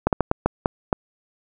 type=slowing click train; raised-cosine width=1 ms; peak=-3 dBFS; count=7; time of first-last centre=0.07-0.928 s; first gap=58 ms; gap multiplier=1.36; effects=none